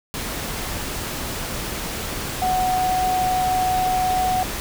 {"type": "tone in noise", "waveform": "sine", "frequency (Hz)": 740, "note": "F#5", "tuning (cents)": 0, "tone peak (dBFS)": -18, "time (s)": [2.42, 4.43], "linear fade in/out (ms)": 0, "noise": "pink", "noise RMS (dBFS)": -28, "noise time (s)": [0.14, 4.6], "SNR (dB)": 7, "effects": []}